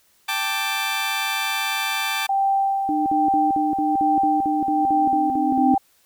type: chord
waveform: 15% pulse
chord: G suspended second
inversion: none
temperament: just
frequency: 784 / 882 / 1176 Hz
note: G5 / A5 / D6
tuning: 0 / +4 / +2 cents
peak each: -21 dBFS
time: 0.28-2.27 s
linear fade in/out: 10 ms
type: tone with tremolo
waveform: sine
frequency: 784 Hz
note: G5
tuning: in tune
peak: -16 dBFS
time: 2.29-5.78 s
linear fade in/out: 5 ms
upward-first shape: sine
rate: 1.2 Hz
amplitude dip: 45%
type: tone bursts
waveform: sine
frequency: 303 Hz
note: D#4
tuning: 46 cents flat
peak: -21 dBFS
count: 13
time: 2.89-5.748 s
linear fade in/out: 0 ms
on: 170 ms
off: 54 ms
type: tone with exponential growth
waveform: sine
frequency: 261.6 Hz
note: C4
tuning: in tune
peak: -15 dBFS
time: 4.36-5.74 s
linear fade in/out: 1 ms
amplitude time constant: 300 ms
effects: white hiss -60 dBFS RMS until 6.05 s